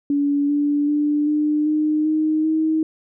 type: tone with pitch steps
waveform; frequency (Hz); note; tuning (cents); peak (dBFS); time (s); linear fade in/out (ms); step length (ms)
sine; 285.7 / 290.5 / 295.4 / 300.4 / 305.5 / 310.7 / 315.9; D4 / D4 / D4 / D4 / D#4 / D#4 / D#4; -48 / -19 / +10 / +39 / -32 / -2 / +26; -16; 0.1-2.83; 2; 390
effects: none